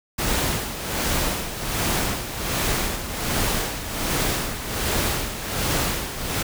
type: noise with tremolo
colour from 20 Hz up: pink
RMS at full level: -22 dBFS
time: 0.18-6.43 s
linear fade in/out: 10 ms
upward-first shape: sine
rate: 1.3 Hz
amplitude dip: 65%
effects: none